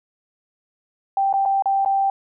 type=tone with dropouts; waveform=sine; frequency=784 Hz; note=G5; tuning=in tune; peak=-16 dBFS; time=1.17-2.1 s; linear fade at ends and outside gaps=2 ms; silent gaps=1.328-1.338 / 1.453-1.458 / 1.623-1.657 / 1.849-1.859 s; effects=none